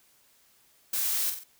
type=noise with echo; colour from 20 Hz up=blue; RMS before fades=-29 dBFS; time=0.93-1.3 s; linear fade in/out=5 ms; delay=46 ms; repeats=3; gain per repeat=-6 dB; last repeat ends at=1.438 s; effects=white hiss -63 dBFS RMS until 1.59 s